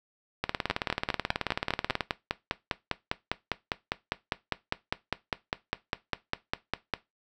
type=two click trains; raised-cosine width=0.3 ms; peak=-11 / -10 dBFS; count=30 / 32; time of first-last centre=0.44-2.008 / 0.7-6.937 s; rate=18.5 / 4.97 Hz; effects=noise-tail reverb RT60 0.2 s tail -18 dB re dry